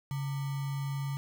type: tone with sample-and-hold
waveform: sine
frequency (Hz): 138.9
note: C#3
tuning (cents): +4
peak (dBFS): -31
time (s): 0.11-1.17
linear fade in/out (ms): 0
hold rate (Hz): 1050
effects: none